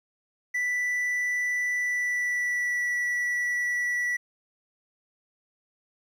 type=tone with pitch glide; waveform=triangle; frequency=1975.5 to 1951.7 Hz; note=B6 to B6; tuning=0 to -21 cents; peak=-23 dBFS; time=0.54-4.17 s; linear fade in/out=10 ms; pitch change=-21 cents; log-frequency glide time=1.75-2.9 s; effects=10-bit